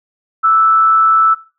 sine tone with frequency modulation, 1318.5 Hz, E6, in tune, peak -7 dBFS, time 0.43-1.35 s, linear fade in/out 20 ms, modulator 152 Hz, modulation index 0.28, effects noise-tail reverb RT60 0.3 s tail -17 dB re dry

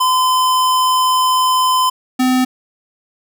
square tone pair in turn, 1022 / 255.5 Hz, C6 / C4, -41 / -41 cents, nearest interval 2 octaves, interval 2400 cents, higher first, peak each -12 dBFS, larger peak neither, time 0-1.9 / 2.19-2.45 s, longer first, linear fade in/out 10 ms, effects none

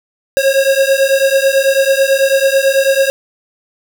square beating tone pair, 538 / 547.1 Hz, C5 / C#5, +48 / -23 cents, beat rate 9.1 Hz, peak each -13 dBFS, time 0.37-3.1 s, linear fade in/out 0 ms, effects none

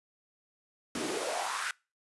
pink noise with high-pass filter sweep, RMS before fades -34 dBFS, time 0.95-1.71 s, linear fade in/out 2 ms, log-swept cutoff 240 to 1600 Hz, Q 4, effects noise-tail reverb RT60 0.3 s tail -25 dB re dry + resampled to 24000 Hz

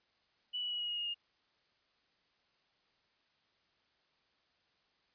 sine tone with pitch steps, 2960 / 2940 / 2919 / 2899 / 2879 / 2859 / 2839 Hz, F#7 / F#7 / F#7 / F#7 / F#7 / F7 / F7, 0 / -12 / -24 / -36 / -48 / +40 / +28 cents, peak -35 dBFS, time 0.53-1.146 s, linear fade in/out 20 ms, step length 88 ms, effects white hiss -74 dBFS RMS until 5.14 s + resampled to 11025 Hz

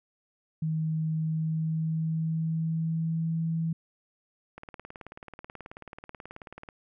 sine tone with pitch glide, 158.4 to 163.42 Hz, D#3 to E3, +31 to -15 cents, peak -26 dBFS, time 0.62-3.73 s, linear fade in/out 5 ms, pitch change +54 cents, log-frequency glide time 1.15-3.37 s
click train, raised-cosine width 0.5 ms, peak -27 dBFS, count 40, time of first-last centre 4.58-6.688 s, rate 18.5 Hz
effects none

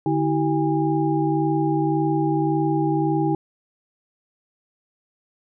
sine tone cluster, 147.5 / 322.5 / 384.3 / 815 Hz, D3 / E4 / G4 / G#5, +8 / -38 / -34 / -33 cents, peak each -24 / -21 / -26 / -26 dBFS, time 0.06-3.35 s, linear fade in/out 2 ms, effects none

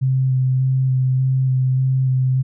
sine tone with vibrato, 130.5 Hz, C3, 4 cents flat, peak -14 dBFS, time 0.01-2.43 s, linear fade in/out 20 ms, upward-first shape square, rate 1.7 Hz, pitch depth 12 cents each way, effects none

